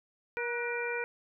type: harmonic tone with a mistuned harmonic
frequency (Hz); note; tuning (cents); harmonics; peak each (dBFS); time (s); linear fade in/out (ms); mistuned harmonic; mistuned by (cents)
475.3; A#4; +34; 1 / 2 / 3 / 4 / 5; -35 / -41 / -37 / -42 / -37; 0.37-1.04; 0; 3; +56
effects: none